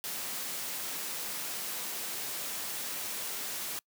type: noise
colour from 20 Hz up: white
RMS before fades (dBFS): -37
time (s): 0.04-3.79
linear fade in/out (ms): 0
effects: noise-tail reverb RT60 0.1 s tail -26 dB re dry + high-pass 150 Hz 12 dB/octave